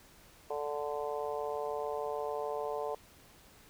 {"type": "harmonic tone", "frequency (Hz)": 146.83, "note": "D3", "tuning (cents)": 0, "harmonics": [3, 4, 5, 6, 7], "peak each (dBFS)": [-37, -39, -41, -43, -44], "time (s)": [0.5, 2.95], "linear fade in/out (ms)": 5, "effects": ["pink hiss -59 dBFS RMS until 3.69 s"]}